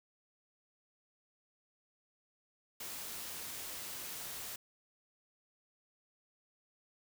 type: noise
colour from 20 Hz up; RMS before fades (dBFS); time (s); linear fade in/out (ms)
white; -44; 2.8-4.56; 5
effects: none